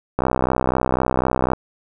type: click train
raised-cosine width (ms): 1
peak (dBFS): -4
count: 87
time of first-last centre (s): 0.19-1.534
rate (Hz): 64
effects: none

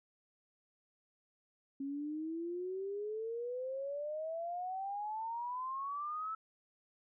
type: exponential sweep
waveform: sine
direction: up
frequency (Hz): 271.7 to 1318.5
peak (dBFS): -37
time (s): 1.8-6.35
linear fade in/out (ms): 5
effects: none

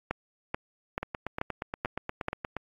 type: two click trains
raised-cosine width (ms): 0.5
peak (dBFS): -14 / -17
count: 6 / 14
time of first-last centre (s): 0.11-2.284 / 1.03-2.567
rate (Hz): 2.3 / 8.46
effects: AAC 32 kbps

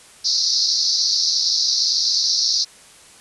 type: band-pass noise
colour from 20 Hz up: pink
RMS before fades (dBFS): -19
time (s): 0.24-2.65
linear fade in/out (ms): 20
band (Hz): 4100 to 5800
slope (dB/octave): 96
effects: white hiss -46 dBFS RMS until 3.2 s + resampled to 24000 Hz

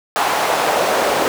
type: noise with high-pass filter sweep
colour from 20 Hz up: brown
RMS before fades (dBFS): -17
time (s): 0.16-1.28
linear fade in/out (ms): 0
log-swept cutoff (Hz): 820 to 530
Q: 1.6
effects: none

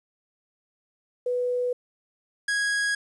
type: tone pair in turn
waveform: sine / 45% pulse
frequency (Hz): 493.9 / 1653.1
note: B4 / G#6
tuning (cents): 0 / -8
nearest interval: octave + major sixth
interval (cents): 2092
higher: second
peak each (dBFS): -23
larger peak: neither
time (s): 1.26-1.73 / 2.48-2.95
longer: neither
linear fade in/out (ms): 5
effects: resampled to 24000 Hz + 10-bit

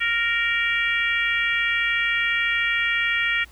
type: harmonic tone with a mistuned harmonic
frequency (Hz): 466.2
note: A#4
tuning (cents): 0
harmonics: 3 / 4 / 5 / 6 / 7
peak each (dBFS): -28 / -23 / -24 / -30 / -32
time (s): 0-3.45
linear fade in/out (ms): 20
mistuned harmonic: 7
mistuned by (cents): +21
effects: added 60 Hz sine -47 dBFS peak until 3.51 s + pink hiss -53 dBFS RMS until 3.51 s

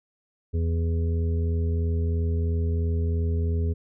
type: harmonic tone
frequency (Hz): 83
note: E2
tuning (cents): +12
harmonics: 1 / 2 / 3 / 5 / 6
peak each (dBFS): -22 / -35 / -36 / -35 / -46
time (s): 0.53-3.74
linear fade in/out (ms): 20
effects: none

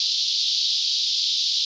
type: band-pass noise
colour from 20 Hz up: white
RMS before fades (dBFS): -23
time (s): 0-1.65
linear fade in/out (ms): 2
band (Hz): 3400 to 5100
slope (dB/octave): 48
effects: resampled to 16000 Hz

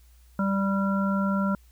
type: harmonic tone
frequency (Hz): 196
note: G3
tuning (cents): 0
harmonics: 1 / 3 / 5 / 7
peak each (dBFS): -23 / -33 / -35 / -31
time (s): 0.39-1.55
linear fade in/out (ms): 2
effects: added 60 Hz sine -52 dBFS peak until 1.71 s + white hiss -64 dBFS RMS until 1.71 s

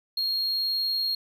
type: tone with amplitude modulation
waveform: triangle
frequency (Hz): 4260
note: C8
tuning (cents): +30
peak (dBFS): -22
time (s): 0.17-1.15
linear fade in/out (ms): 5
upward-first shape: sine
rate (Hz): 60.7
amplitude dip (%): 25
effects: none

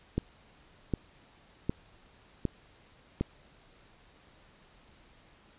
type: click train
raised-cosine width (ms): 3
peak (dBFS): -15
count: 5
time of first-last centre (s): 0.18-3.21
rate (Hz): 1.32
effects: pink hiss -60 dBFS RMS until 5.58 s + resampled to 8000 Hz

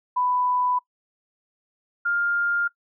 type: tone pair in turn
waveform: sine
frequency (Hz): 994 / 1403.9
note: B5 / F6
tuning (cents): +11 / +9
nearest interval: tritone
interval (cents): 598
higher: second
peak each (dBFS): -20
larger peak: neither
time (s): 0.16-0.79 / 2.05-2.68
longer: neither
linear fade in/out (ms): 10
effects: noise-tail reverb RT60 0.1 s tail -21 dB re dry

